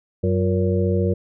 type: harmonic tone with a mistuned harmonic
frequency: 93.9 Hz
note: F#2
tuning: 26 cents sharp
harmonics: 1 / 2 / 4 / 5 / 6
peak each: -20 / -23 / -25 / -24 / -29 dBFS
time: 0.23-1.14 s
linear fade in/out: 10 ms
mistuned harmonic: 4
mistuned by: -96 cents
effects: none